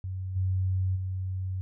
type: tone with level steps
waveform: sine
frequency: 93.6 Hz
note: F#2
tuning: 20 cents sharp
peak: -31 / -24 / -29 dBFS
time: 0.04-1.61 s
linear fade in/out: 0 ms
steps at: 0.35 / 0.95 s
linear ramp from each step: 20 ms
effects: none